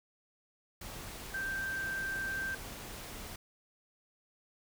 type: tone in noise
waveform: sine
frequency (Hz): 1568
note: G6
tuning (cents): 0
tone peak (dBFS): -34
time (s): 1.34-2.55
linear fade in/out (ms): 5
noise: pink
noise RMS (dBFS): -45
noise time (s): 0.81-3.36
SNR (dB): +8
effects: none